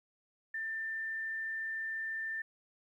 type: tone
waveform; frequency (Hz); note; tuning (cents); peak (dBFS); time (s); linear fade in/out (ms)
sine; 1787; A6; +26; -35; 0.54-2.42; 5
effects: 12-bit